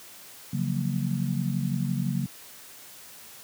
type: chord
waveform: sine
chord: Gb major seventh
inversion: second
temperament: just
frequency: 138.75 / 173.43 / 185 / 231.2 Hz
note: Db3 / F3 / Gb3 / Bb3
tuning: +2 / -12 / 0 / -14 cents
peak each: -28 / -32 / -30 / -32 dBFS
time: 0.53-2.26 s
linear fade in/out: 5 ms
effects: white hiss -47 dBFS RMS until 3.43 s + high-pass 80 Hz 12 dB/octave